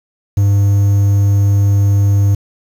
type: tone with quantisation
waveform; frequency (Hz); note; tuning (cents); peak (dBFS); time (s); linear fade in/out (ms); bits
triangle; 100.3; G2; +40; -6; 0.37-2.35; 5; 6
effects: none